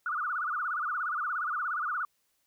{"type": "tone with vibrato", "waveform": "sine", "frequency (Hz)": 1318.5, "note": "E6", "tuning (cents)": 0, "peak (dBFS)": -29, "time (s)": [0.06, 2.05], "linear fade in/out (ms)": 2, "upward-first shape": "sine", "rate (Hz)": 17, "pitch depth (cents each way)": 210, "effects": ["white hiss -74 dBFS RMS until 2.46 s"]}